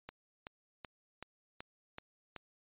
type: click train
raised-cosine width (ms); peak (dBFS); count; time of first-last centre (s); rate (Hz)
0.3; -28; 7; 0.09-2.363; 2.64
effects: resampled to 8000 Hz